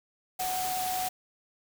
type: tone in noise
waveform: sine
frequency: 740 Hz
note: F#5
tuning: in tune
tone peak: -30 dBFS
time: 0.39-1.09 s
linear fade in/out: 10 ms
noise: white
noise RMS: -35 dBFS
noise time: 0.39-1.09 s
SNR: +2 dB
effects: none